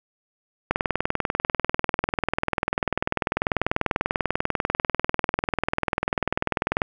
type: click train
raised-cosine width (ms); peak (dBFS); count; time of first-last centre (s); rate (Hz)
0.5; -6; 125; 0.71-6.818; 20.3
effects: none